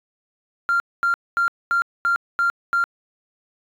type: tone bursts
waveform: triangle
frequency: 1387 Hz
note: F6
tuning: 12 cents flat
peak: -13 dBFS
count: 7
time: 0.69-2.84 s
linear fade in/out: 0 ms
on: 110 ms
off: 230 ms
effects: tanh soft clip ceiling -13 dBFS